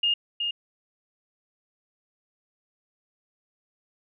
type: tone with echo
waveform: sine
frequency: 2836 Hz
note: F7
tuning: 26 cents sharp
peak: -20 dBFS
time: 0.03-0.14 s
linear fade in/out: 5 ms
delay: 370 ms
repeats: 1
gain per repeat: -5 dB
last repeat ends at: 0.51 s
effects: none